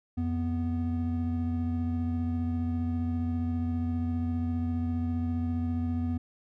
triangle tone pair together, 87 / 246.1 Hz, F2 / B3, -6 / -6 cents, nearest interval octave + tritone, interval 1800 cents, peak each -28 dBFS, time 0.17-6.18 s, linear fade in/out 10 ms, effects none

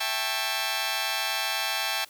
10% pulse chord, A dominant seventh, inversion second, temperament just, 660 / 792 / 880 / 1100 Hz, E5 / G5 / A5 / C#6, +2 / +18 / 0 / -14 cents, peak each -26 / -23 / -24 / -26 dBFS, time 0-2.05 s, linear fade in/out 10 ms, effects white hiss -53 dBFS RMS until 2.09 s

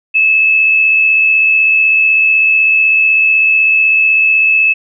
sine tone with amplitude modulation, 2604 Hz, E7, 22 cents flat, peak -5 dBFS, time 0.14-4.74 s, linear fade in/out 20 ms, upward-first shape sine, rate 76 Hz, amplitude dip 35%, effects none

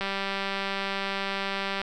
click train, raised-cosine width 0.3 ms, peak -14 dBFS, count 355, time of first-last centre 0.01-1.816 s, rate 196 Hz, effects none

